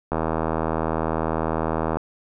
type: click train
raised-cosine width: 1 ms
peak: -9 dBFS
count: 149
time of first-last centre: 0.12-1.97 s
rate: 80 Hz
effects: none